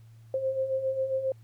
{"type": "beating tone pair", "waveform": "sine", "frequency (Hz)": [523.3, 530.7], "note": ["C5", "C5"], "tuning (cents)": [0, 24], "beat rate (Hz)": 7.4, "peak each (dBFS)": [-34, -27], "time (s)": [0.34, 1.32], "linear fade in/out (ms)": 2, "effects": ["added 113 Hz sine -49 dBFS peak until 1.43 s", "pink hiss -68 dBFS RMS until 1.43 s"]}